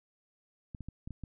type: clicks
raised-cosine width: 5 ms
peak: -29 dBFS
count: 6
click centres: 0.748 / 0.807 / 0.886 / 1.075 / 1.107 / 1.237 s
effects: none